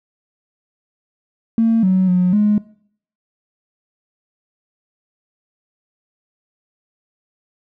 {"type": "tone with pitch steps", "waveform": "triangle", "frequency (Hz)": [226.8, 186.9, 180.7, 209.2], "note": ["A#3", "F#3", "F#3", "G#3"], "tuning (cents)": [-47, 18, -41, 13], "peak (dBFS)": -7, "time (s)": [1.58, 2.58], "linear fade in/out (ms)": 2, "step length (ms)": 250, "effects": ["noise-tail reverb RT60 0.6 s tail -24 dB re dry", "tanh soft clip ceiling -9 dBFS"]}